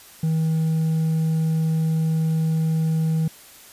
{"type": "tone with hard clipping", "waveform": "sine", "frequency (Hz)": 160, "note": "D#3", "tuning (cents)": 49, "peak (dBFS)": -19, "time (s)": [0.23, 3.28], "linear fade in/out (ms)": 5, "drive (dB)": 2, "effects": ["white hiss -46 dBFS RMS until 3.72 s", "resampled to 32000 Hz"]}